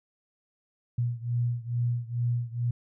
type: beating tone pair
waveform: sine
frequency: 119.2 / 121.5 Hz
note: A#2 / B2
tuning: +39 / -28 cents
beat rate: 2.3 Hz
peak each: -28 / -30 dBFS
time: 0.98-2.71 s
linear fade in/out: 5 ms
effects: none